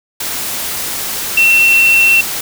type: tone in noise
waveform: sine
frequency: 2707 Hz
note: E7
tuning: 45 cents sharp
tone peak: -6 dBFS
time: 1.37-2.21 s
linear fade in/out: 5 ms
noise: white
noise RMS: -20 dBFS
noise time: 0.2-2.41 s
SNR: +11 dB
effects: none